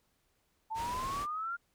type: exponential sweep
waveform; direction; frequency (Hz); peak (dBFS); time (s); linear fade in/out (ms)
sine; up; 871 to 1418; -34; 0.7-1.57; 20
type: low-pass noise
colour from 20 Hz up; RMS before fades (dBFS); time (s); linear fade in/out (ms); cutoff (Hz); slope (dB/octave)
pink; -43; 0.74-1.27; 50; 9700; 12
effects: pink hiss -75 dBFS RMS until 1.74 s